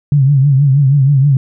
sine tone with vibrato, 138.59 Hz, C#3, in tune, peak -6 dBFS, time 0.12-1.37 s, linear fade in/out 2 ms, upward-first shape triangle, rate 6.3 Hz, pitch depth 120 cents each way, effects none

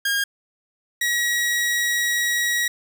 sawtooth tone pair in turn, 1621 / 1910.6 Hz, G#6 / A#6, -42 / +42 cents, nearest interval minor third, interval 284 cents, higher second, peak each -16 dBFS, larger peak neither, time 0.05-0.24 / 1.01-2.68 s, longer second, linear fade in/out 5 ms, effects none

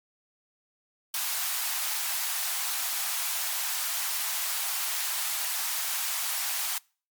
white high-pass noise, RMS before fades -30 dBFS, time 1.14-6.78 s, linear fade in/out 2 ms, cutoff 680 Hz, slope 48 dB/octave, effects noise-tail reverb RT60 0.4 s tail -26 dB re dry + MP3 96 kbps

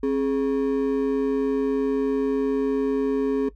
triangle ring-modulated tone, 343.9 Hz, F4, 27 cents flat, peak -15 dBFS, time 0.03-3.49 s, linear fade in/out 5 ms, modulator 75.4 Hz, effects noise-tail reverb RT60 0.1 s tail -18 dB re dry + added 50 Hz sine -45 dBFS peak until 3.55 s

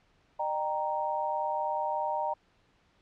sine chord, Eb major, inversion none, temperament equal with one note detuned, 607 / 784 / 932.3 Hz, Eb5 / G5 / Bb5, -43 / 0 / 0 cents, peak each -34 / -34 / -31 dBFS, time 0.39-2.34 s, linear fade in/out 10 ms, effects pink hiss -67 dBFS RMS until 3.01 s + low-pass 4000 Hz 12 dB/octave

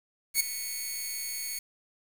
5% pulse tone with ADSR envelope, 2217 Hz, C#7, in tune, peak -10 dBFS, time 0.34-1.59 s, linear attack 62 ms, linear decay 8 ms, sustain -13 dB, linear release 4 ms, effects 7-bit

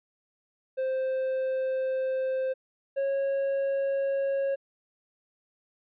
triangle tone pair in turn, 523.3 / 548.6 Hz, C5 / C#5, 0 / -18 cents, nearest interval minor second, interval 82 cents, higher second, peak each -24 / -23 dBFS, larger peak second, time 0.77-2.54 / 2.96-4.56 s, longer first, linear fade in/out 20 ms, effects resampled to 8000 Hz

